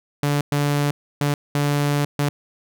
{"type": "tone bursts at uneven times", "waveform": "sawtooth", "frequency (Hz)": 144.7, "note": "D3", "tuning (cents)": -25, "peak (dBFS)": -14, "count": 5, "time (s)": [[0.23, 0.41], [0.52, 0.91], [1.21, 1.34], [1.55, 2.05], [2.19, 2.29]], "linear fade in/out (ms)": 2, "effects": []}